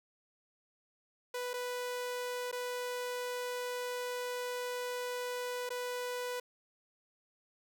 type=tone with dropouts; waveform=sawtooth; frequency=493.9 Hz; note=B4; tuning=in tune; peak=-32 dBFS; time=1.34-6.4 s; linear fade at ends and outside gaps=5 ms; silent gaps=1.534-1.538 / 2.515-2.526 / 5.692-5.703 s; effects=none